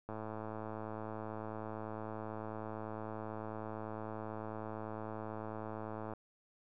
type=click train; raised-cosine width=1 ms; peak=-29 dBFS; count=660; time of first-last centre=0.09-6.136 s; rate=109 Hz; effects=none